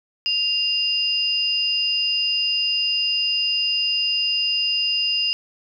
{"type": "tone pair together", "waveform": "sine", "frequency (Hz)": [2800, 4960], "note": ["F7", "D#8"], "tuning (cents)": [4, -6], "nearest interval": "minor seventh", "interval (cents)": 990, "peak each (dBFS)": [-21, -22], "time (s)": [0.26, 5.33], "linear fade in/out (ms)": 0, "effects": []}